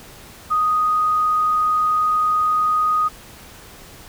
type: tone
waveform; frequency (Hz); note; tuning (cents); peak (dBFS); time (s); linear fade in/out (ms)
sine; 1244.5; D#6; 0; -15; 0.5-3.09; 20
effects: pink hiss -42 dBFS RMS until 4.08 s